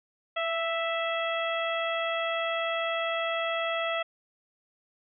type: harmonic tone with a mistuned harmonic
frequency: 659 Hz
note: E5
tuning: 1 cent flat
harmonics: 1 / 2 / 3 / 4 / 5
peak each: -30 / -33 / -35 / -36 / -37 dBFS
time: 0.36-4.03 s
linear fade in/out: 10 ms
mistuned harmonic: 1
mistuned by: +16 cents
effects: none